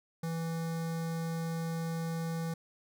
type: tone with notch filter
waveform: square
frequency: 164.81 Hz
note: E3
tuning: in tune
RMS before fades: -35 dBFS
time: 0.23-2.54 s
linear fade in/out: 5 ms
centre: 2800 Hz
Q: 1.6
effects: none